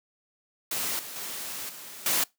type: noise with level steps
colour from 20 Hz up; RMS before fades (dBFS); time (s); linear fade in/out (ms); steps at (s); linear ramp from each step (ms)
white; -30 / -40 / -36 / -43 / -25; 0.71-2.24; 5; 0.99 / 1.16 / 1.69 / 2.06; 2
effects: noise-tail reverb RT60 0.2 s tail -24 dB re dry + high-pass 150 Hz 12 dB/octave